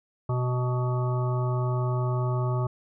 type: harmonic tone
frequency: 124.9 Hz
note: B2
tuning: 20 cents sharp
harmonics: 1 / 3 / 5 / 7 / 9 / 10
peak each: -24 / -34 / -36 / -38 / -37 / -42 dBFS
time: 0.29-2.67 s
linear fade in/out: 5 ms
effects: none